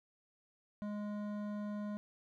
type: tone with hard clipping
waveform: triangle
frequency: 207.7 Hz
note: G#3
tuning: in tune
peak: -40 dBFS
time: 0.82-1.97 s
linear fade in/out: 0 ms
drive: 16 dB
effects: none